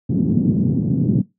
pink band-pass noise, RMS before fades -17 dBFS, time 0.09-1.22 s, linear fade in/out 10 ms, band 130 to 250 Hz, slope 24 dB/octave, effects noise-tail reverb RT60 0.2 s tail -21 dB re dry + high-pass 80 Hz 12 dB/octave

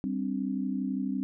sine chord, G suspended fourth, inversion none, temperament equal, 196 / 261.6 / 293.7 Hz, G3 / C4 / D4, 0 / 0 / 0 cents, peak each -32 / -31 / -37 dBFS, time 0.04-1.23 s, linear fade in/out 0 ms, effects none

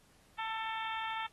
harmonic tone with a mistuned harmonic, 444.7 Hz, A4, 18 cents sharp, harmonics 2 / 3 / 4 / 5 / 6 / 7 / 8, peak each -38 / -42 / -44 / -46 / -48 / -49 / -50 dBFS, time 0.38-1.27 s, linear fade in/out 10 ms, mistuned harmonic 7, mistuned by +28 cents, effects pink hiss -66 dBFS RMS until 1.32 s + AAC 32 kbps

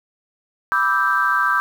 sine chord, E minor seventh, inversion second, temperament equal with one note detuned, 987.8 / 1174.7 / 1307.9 / 1568 Hz, B5 / D6 / E6 / G6, 0 / 0 / -14 / 0 cents, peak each -24 / -20 / -22 / -18 dBFS, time 0.72-1.6 s, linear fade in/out 0 ms, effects tanh soft clip ceiling -5 dBFS + 7-bit

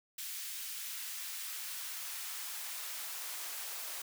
white noise with high-pass filter sweep, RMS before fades -42 dBFS, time 0.18-4.02 s, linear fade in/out 5 ms, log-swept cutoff 2200 to 580 Hz, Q 0.79, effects none

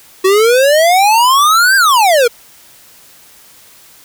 square exponential two-way sweep, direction up then down, 370 to 1619 to 453.7 Hz, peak -7 dBFS, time 0.24-2.28 s, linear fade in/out 10 ms, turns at 1.76 s, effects white hiss -42 dBFS RMS until 4.04 s

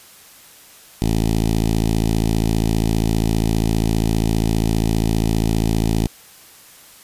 10% pulse tone with notch filter, 55 Hz, A1, in tune, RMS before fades -18 dBFS, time 1.02-6.07 s, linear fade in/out 0 ms, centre 1400 Hz, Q 0.52, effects white hiss -45 dBFS RMS until 7.03 s + resampled to 32000 Hz

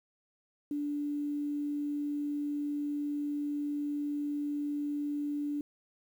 sine tone with quantisation, 291.5 Hz, D4, 13 cents flat, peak -31 dBFS, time 0.71-5.61 s, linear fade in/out 2 ms, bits 10, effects none

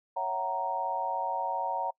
sine tone cluster, 554 / 671 / 751 / 932 Hz, C#5 / E5 / F#5 / A#5, -1 / +31 / +26 / -1 cents, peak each -38 / -38 / -34 / -31 dBFS, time 0.16-1.91 s, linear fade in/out 10 ms, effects noise-tail reverb RT60 0.1 s tail -26 dB re dry

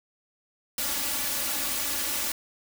white noise with comb filter, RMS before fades -29 dBFS, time 0.78-2.32 s, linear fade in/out 2 ms, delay 3.5 ms, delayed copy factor +0.95, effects none

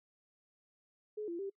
sine tone with pitch steps, 424.1 / 341.3 / 393.4 Hz, G#4 / F4 / G4, +36 / -40 / +6 cents, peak -37 dBFS, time 1.17-1.5 s, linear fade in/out 10 ms, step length 110 ms, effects noise-tail reverb RT60 0.1 s tail -25 dB re dry

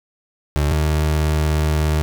30% pulse tone pair in turn, 73.42 / 76.74 Hz, D2 / D#2, 0 / -23 cents, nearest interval minor second, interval 77 cents, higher second, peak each -13 dBFS, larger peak neither, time 0.56-0.72 / 0.72-2.02 s, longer second, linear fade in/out 0 ms, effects none

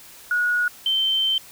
sine tone pair in turn, 1454 / 3106 Hz, F#6 / G7, -31 / -17 cents, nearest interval octave + minor second, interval 1314 cents, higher second, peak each -18 dBFS, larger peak neither, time 0.31-0.68 / 0.86-1.38 s, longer second, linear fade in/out 2 ms, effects white hiss -45 dBFS RMS until 1.51 s

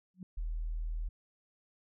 sine tone with exponential growth, 183.9 Hz, F#3, 10 cents flat, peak -38 dBFS, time 0.14-0.23 s, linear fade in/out 2 ms, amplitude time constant 19 ms
sine tone, 40.02 Hz, D#1, 50 cents sharp, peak -33 dBFS, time 0.37-1.09 s, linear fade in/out 10 ms
effects none

